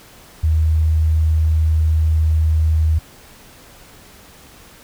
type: tone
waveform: sine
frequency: 79 Hz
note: D#2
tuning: 27 cents sharp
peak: -12 dBFS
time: 0.43-2.99 s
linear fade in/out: 10 ms
effects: pink hiss -44 dBFS RMS until 4.83 s